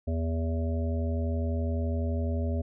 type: harmonic tone with a mistuned harmonic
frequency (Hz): 81.6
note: E2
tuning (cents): -17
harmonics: 1 / 3 / 5 / 7 / 8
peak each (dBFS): -27 / -34 / -40 / -39 / -42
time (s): 0.07-2.62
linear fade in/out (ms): 10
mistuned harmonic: 8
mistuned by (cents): +27
effects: none